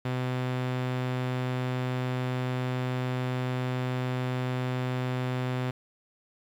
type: tone with low-pass filter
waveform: sawtooth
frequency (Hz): 127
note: B2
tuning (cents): +49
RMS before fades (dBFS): -30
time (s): 0.05-5.71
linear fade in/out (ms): 5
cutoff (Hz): 3200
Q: 0.89
effects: 9-bit